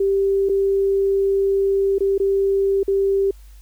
sine tone with dropouts, 392.4 Hz, G4, 2 cents sharp, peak -15 dBFS, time 0-3.31 s, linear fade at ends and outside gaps 5 ms, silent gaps 0.489-0.494 / 1.984-2.005 / 2.18-2.199 / 2.832-2.879 s, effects added 50 Hz sine -40 dBFS peak until 3.61 s + white hiss -56 dBFS RMS until 3.61 s

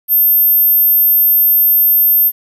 sine tone, 13290 Hz, G#9, in tune, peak -7 dBFS, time 0.08-2.32 s, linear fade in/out 50 ms, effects 8-bit

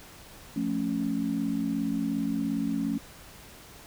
sine chord, F augmented, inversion none, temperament equal, 174.61 / 220 / 277.2 Hz, F3 / A3 / C#4, 0 / 0 / 0 cents, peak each -34 / -30 / -29 dBFS, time 0.56-2.98 s, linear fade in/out 5 ms, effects pink hiss -49 dBFS RMS until 3.86 s

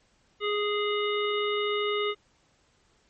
harmonic tone with a mistuned harmonic, 415.3 Hz, G#4, in tune, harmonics 1 / 3 / 5 / 7 / 9, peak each -27 / -32 / -34 / -35 / -37 dBFS, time 0.4-2.15 s, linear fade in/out 50 ms, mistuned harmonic 9, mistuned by -34 cents, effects pink hiss -66 dBFS RMS until 3.09 s + MP3 32 kbps

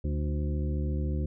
harmonic tone with a mistuned harmonic, 74 Hz, D2, 14 cents sharp, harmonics 1 / 2 / 3 / 4 / 5 / 7, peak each -28 / -34 / -38 / -40 / -42 / -45 dBFS, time 0.04-1.26 s, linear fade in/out 5 ms, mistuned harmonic 4, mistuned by +31 cents, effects none

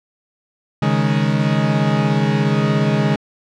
40% pulse chord, C# suspended second, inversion none, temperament equal, 138.59 / 155.56 / 207.7 Hz, C#3 / D#3 / G#3, 0 / 0 / 0 cents, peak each -18 dBFS, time 0.82-3.16 s, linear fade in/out 5 ms, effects low-pass 4000 Hz 12 dB/octave

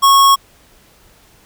square tone, 1100 Hz, C#6, 14 cents flat, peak -7 dBFS, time 0.02-0.36 s, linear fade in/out 20 ms, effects pink hiss -49 dBFS RMS until 1.45 s

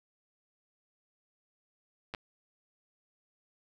clicks, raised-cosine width 0.3 ms, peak -22 dBFS, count 2, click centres 2.139 / 2.148 s, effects none

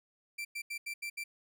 40% pulse tone bursts at uneven times, 2349 Hz, D7, in tune, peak -36 dBFS, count 6, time 0.38-0.45 / 0.55-0.62 / 0.7-0.78 / 0.86-0.94 / 1.02-1.1 / 1.17-1.24 s, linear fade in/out 10 ms, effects none

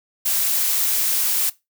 blue noise, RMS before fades -20 dBFS, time 0.25-1.5 s, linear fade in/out 10 ms, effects noise-tail reverb RT60 0.2 s tail -19 dB re dry

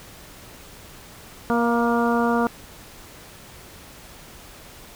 harmonic tone with a mistuned harmonic, 235.8 Hz, A#3, 20 cents sharp, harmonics 1 / 2 / 3 / 4 / 5 / 6, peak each -21 / -24 / -26 / -27 / -28 / -29 dBFS, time 1.5-2.47 s, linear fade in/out 0 ms, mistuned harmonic 3, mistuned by -17 cents, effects pink hiss -44 dBFS RMS until 4.95 s

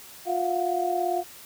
sine tone cluster, 354.9 / 688 / 726 Hz, F4 / F5 / F#5, +28 / -26 / -33 cents, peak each -28 / -27 / -28 dBFS, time 0.25-1.24 s, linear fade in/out 50 ms, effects white hiss -46 dBFS RMS until 1.45 s

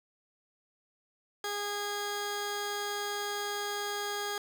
15% pulse tone pair together, 410.2 / 1640.8 Hz, G#4 / G#6, -21 / -21 cents, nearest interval 2 octaves, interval 2400 cents, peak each -28 / -33 dBFS, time 1.44-4.38 s, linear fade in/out 2 ms, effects none

